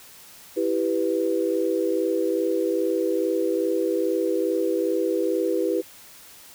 sine chord, E minor, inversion none, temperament equal with one note detuned, 329.6 / 392 / 495.3 Hz, E4 / G4 / B4, 0 / 0 / +5 cents, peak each -25 dBFS, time 0.56-5.82 s, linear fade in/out 20 ms, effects white hiss -47 dBFS RMS until 6.54 s

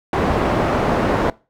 white low-pass noise, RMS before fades -18 dBFS, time 0.13-1.3 s, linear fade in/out 2 ms, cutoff 780 Hz, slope 12 dB/octave, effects noise-tail reverb RT60 0.3 s tail -22 dB re dry

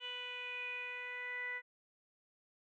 10% pulse tone with low-pass filter sweep, 494.4 Hz, B4, 2 cents sharp, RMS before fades -43 dBFS, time 0-1.62 s, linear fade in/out 50 ms, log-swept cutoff 3000 to 1900 Hz, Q 8, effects none

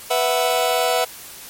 sawtooth chord, B suspended fourth, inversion none, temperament just, 493.9 / 658.5 / 740.8 Hz, B4 / E5 / F#5, 0 / -2 / +2 cents, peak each -17 dBFS, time 0.1-1.05 s, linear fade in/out 10 ms, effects white hiss -38 dBFS RMS until 1.49 s + MP3 64 kbps

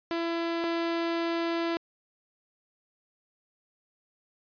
sawtooth tone pair in turn, 335.5 / 335.5 Hz, E4 / E4, +31 / +31 cents, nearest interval unison, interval 0 cents, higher neither, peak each -24 / -23 dBFS, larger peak second, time 0.11-0.64 / 0.64-1.77 s, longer second, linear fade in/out 0 ms, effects resampled to 11025 Hz

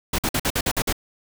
pink noise bursts, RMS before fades -22 dBFS, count 8, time 0.13-0.927 s, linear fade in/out 5 ms, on 55 ms, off 51 ms, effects none

